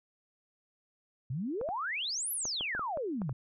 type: exponential two-way sweep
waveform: sine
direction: up then down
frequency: 116.54 to 12000 to 116.54 Hz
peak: -32 dBFS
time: 1.3-3.33 s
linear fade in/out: 5 ms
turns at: 2.32 s
type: clicks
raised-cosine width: 1 ms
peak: -27 dBFS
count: 9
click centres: 1.613 / 1.689 / 2.454 / 2.609 / 2.75 / 2.794 / 2.973 / 3.218 / 3.294 s
effects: none